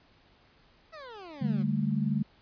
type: exponential sweep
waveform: 20% pulse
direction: down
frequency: 669 to 173.5 Hz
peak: -38 dBFS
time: 0.92-1.64 s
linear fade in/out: 20 ms
type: chord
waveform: sine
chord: D suspended fourth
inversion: none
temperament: equal with one note detuned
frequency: 146.83 / 198.96 / 220 Hz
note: D3 / G3 / A3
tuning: 0 / +26 / 0 cents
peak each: -30 dBFS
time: 1.41-2.23 s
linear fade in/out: 10 ms
effects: pink hiss -62 dBFS RMS until 2.41 s + resampled to 11025 Hz